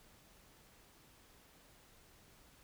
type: silence
effects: pink hiss -64 dBFS RMS until 2.63 s